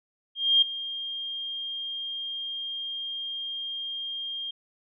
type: tone with ADSR envelope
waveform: sine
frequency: 3213 Hz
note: G7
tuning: 42 cents sharp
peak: -15 dBFS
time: 0.35-4.51 s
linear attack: 270 ms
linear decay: 6 ms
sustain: -16 dB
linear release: 6 ms
effects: none